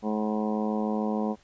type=harmonic tone with a mistuned harmonic; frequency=107.1 Hz; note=A2; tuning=46 cents flat; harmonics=2 / 3 / 4 / 5 / 6 / 7 / 8 / 9 / 10; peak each=-27 / -36 / -34 / -35 / -42 / -36 / -44 / -39 / -45 dBFS; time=0.02-1.36 s; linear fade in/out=50 ms; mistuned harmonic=10; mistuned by=-39 cents; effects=pink hiss -60 dBFS RMS until 1.43 s + resampled to 16000 Hz